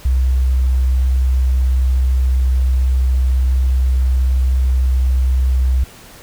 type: tone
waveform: sine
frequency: 64.2 Hz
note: C2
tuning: 32 cents flat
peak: -11 dBFS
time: 0.05-5.84 s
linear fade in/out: 5 ms
effects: pink hiss -40 dBFS RMS until 6.22 s